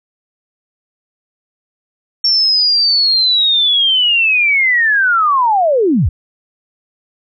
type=linear sweep; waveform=sine; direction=down; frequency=5480 to 51.9 Hz; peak=-9 dBFS; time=2.24-6.09 s; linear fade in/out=5 ms; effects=none